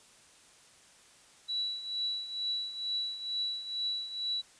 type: tone with tremolo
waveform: sine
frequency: 3932 Hz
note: B7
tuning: 8 cents flat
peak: -29 dBFS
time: 1.48-4.42 s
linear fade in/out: 20 ms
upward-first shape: triangle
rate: 2.2 Hz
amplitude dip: 75%
effects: white hiss -59 dBFS RMS until 4.59 s + resampled to 22050 Hz